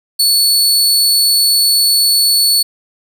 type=tone; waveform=sawtooth; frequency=4432 Hz; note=C#8; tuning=1 cent flat; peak=-6 dBFS; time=0.19-2.63 s; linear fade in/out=10 ms; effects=none